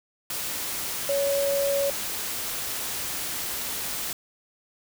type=tone in noise; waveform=sine; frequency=560 Hz; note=C#5; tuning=18 cents sharp; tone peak=-22 dBFS; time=1.09-1.9 s; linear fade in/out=2 ms; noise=white; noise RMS=-31 dBFS; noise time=0.3-4.13 s; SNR=+6 dB; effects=none